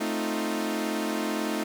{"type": "chord", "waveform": "sawtooth", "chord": "F dominant seventh", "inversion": "first", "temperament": "equal", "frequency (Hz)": [220, 261.6, 311.1, 349.2], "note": ["A3", "C4", "Eb4", "F4"], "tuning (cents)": [0, 0, 0, 0], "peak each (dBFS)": [-27, -32, -27, -31], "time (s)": [0, 1.64], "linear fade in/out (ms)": 10, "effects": []}